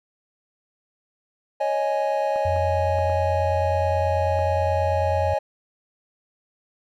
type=chord; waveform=triangle; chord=C# suspended second; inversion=none; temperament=just; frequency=554.4 / 623.7 / 831.5 Hz; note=C#5 / D#5 / G#5; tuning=0 / +4 / +2 cents; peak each=-23 dBFS; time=1.6-5.39 s; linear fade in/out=10 ms
type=clicks; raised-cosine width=1 ms; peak=-25 dBFS; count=5; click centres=2.36 / 2.563 / 2.986 / 3.098 / 4.39 s
type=tone; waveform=sine; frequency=88.2 Hz; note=F2; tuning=18 cents sharp; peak=-24 dBFS; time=2.45-5.34 s; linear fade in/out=5 ms
effects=none